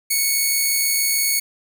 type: tone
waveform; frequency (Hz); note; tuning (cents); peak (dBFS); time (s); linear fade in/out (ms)
5% pulse; 2217; C#7; 0; -7; 0.1-1.4; 10
effects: none